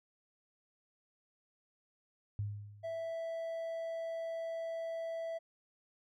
sine tone with exponential decay, 103.1 Hz, G#2, 12 cents flat, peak -32 dBFS, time 2.39-3.13 s, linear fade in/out 0 ms, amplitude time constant 160 ms
triangle tone, 659.3 Hz, E5, in tune, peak -35 dBFS, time 2.83-5.39 s, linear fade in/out 20 ms
effects none

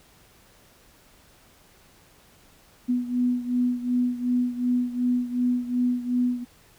sine beating tone pair, 246 / 248.7 Hz, B3 / B3, -7 / +12 cents, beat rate 2.7 Hz, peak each -23 / -27 dBFS, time 2.88-6.45 s, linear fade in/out 20 ms, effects pink hiss -56 dBFS RMS until 6.78 s

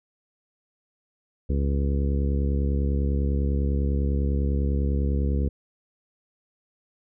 harmonic tone, 70 Hz, C#2, 18 cents sharp, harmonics 1 / 2 / 3 / 4 / 5 / 6 / 7, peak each -22 / -30 / -31 / -35 / -38 / -37 / -38 dBFS, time 1.49-5.49 s, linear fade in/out 10 ms, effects none

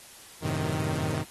sawtooth chord, F# diminished seventh, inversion none, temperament equal, 92.5 / 110 / 130.81 / 155.56 Hz, F#2 / A2 / C3 / Eb3, 0 / 0 / 0 / 0 cents, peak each -31 / -32 / -30 / -27 dBFS, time 0.41-1.25 s, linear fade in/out 50 ms, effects white hiss -49 dBFS RMS until 1.3 s + AAC 32 kbps

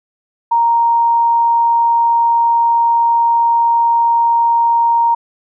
sine tone, 932.3 Hz, A#5, in tune, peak -9 dBFS, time 0.51-5.15 s, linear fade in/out 10 ms, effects none

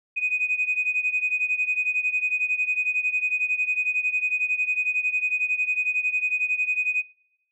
sine beating tone pair, 2492 / 2503 Hz, D#7 / D#7, +2 / +10 cents, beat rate 11 Hz, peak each -23 / -26 dBFS, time 0.16-7.03 s, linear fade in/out 20 ms, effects noise-tail reverb RT60 0.8 s tail -22 dB re dry + tanh soft clip ceiling -14 dBFS

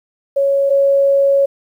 sine tone pair in turn, 554.4 / 554.4 Hz, C#5 / C#5, 0 / 0 cents, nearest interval unison, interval 0 cents, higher neither, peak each -11 / -9 dBFS, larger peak second, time 0.36-0.7 / 0.7-1.46 s, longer second, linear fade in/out 10 ms, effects 8-bit

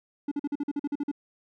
triangle tone bursts, 288.5 Hz, D4, 31 cents flat, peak -24 dBFS, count 11, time 0.28-1.115 s, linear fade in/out 5 ms, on 35 ms, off 45 ms, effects none

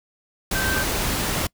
sine tone in noise, 1556 Hz, G6, 13 cents flat, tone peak -24 dBFS, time 0.55-0.83 s, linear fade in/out 5 ms, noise pink, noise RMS -24 dBFS, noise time 0.51-1.47 s, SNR -3 dB, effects noise-tail reverb RT60 0.1 s tail -24 dB re dry

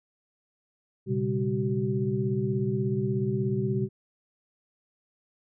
sine tone cluster, 119.3 / 135.9 / 200.3 / 379.4 Hz, A#2 / C#3 / G3 / F#4, +41 / -34 / +38 / +43 cents, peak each -30 dBFS, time 1.06-3.89 s, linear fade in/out 50 ms, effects none

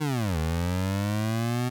25% pulse linear two-way sweep, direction down then up, 157.8 to 77.78 to 125.8 Hz, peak -21 dBFS, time 0-1.7 s, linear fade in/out 20 ms, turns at 0.38 s, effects none

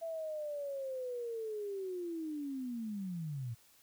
sine linear sweep, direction down, 667 to 111 Hz, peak -37 dBFS, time 0.01-3.55 s, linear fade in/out 20 ms, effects white hiss -65 dBFS RMS until 3.82 s

